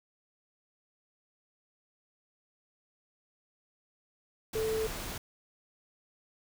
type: tone in noise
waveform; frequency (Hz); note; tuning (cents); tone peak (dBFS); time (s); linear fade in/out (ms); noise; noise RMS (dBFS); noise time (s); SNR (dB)
sine; 440; A4; 0; -29; 4.55-4.87; 5; pink; -39; 4.53-5.18; +7
effects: none